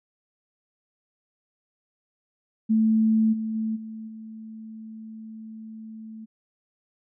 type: tone with level steps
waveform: sine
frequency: 220.4 Hz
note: A3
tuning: 3 cents sharp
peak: -17 / -26 / -24 / -34 / -37 dBFS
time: 2.69-6.26 s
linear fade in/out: 20 ms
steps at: 3.32 / 3.54 / 3.75 / 4.07 s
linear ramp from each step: 20 ms
effects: none